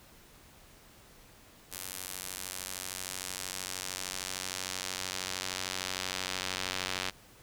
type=tone with band-pass filter sweep; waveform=sawtooth; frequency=93.1 Hz; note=F#2; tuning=11 cents sharp; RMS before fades=-38 dBFS; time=1.71-7.11 s; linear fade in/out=20 ms; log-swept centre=12000 to 3800 Hz; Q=0.86; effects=pink hiss -57 dBFS RMS until 7.42 s